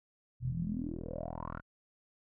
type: tone with low-pass filter sweep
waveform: 10% pulse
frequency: 40.94 Hz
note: E1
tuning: 11 cents flat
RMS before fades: -38 dBFS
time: 0.4-1.62 s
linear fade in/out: 50 ms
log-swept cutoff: 110 to 1500 Hz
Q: 8.3
effects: none